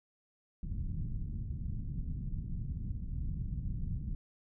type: low-pass noise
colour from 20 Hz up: pink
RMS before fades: -37 dBFS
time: 0.63-4.15 s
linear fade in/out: 2 ms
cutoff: 180 Hz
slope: 24 dB/octave
effects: none